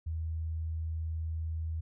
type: tone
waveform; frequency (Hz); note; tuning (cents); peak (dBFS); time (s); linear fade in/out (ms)
sine; 80.5; E2; -41; -32; 0.06-1.81; 10
effects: none